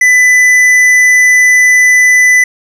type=tone with tanh clipping; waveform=sine; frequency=1997 Hz; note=B6; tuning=19 cents sharp; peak=-5 dBFS; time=0.01-2.44 s; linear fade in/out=5 ms; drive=10 dB; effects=none